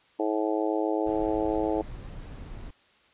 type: harmonic tone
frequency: 107.5 Hz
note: A2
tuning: 40 cents flat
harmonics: 3 / 4 / 5 / 6 / 7 / 8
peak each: -28 / -30 / -32 / -34 / -35 / -36 dBFS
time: 0.19-1.82 s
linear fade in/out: 10 ms
type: noise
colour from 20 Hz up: brown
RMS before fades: -40 dBFS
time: 1.06-2.71 s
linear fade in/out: 10 ms
effects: white hiss -61 dBFS RMS until 3.13 s + resampled to 8000 Hz